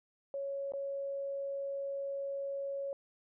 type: tone with dropouts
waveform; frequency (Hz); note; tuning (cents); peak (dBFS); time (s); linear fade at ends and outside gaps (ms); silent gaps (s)
sine; 554.4; C#5; 0; -35; 0.34-2.93; 1; 0.721-0.736
effects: none